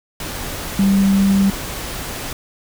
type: tone in noise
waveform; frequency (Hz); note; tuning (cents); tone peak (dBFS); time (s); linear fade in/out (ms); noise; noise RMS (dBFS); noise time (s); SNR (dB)
sine; 196; G3; 0; -11; 0.79-1.5; 2; pink; -27; 0.2-2.33; +13
effects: none